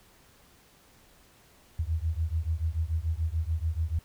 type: beating tone pair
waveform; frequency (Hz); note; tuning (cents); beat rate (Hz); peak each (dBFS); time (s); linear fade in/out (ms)
sine; 77.78 / 84.68; D#2 / E2; 0 / +47; 6.9; -29 / -30; 1.79-3.99; 5
effects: pink hiss -59 dBFS RMS until 4.04 s